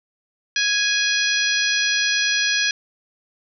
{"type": "harmonic tone", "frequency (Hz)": 830.6, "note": "G#5", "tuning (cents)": 0, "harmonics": [2, 3, 4, 5, 6, 7], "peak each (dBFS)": [-22, -24, -25, -26, -27, -27], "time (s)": [0.56, 2.71], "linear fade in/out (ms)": 2, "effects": []}